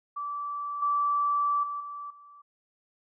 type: tone with level steps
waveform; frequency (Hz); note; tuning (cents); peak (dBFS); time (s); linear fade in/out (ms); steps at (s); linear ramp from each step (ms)
sine; 1160; D6; -22; -31 / -23 / -31 / -36 / -49; 0.16-2.42; 10; 0.82 / 1.63 / 1.8 / 2.1; 5
effects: none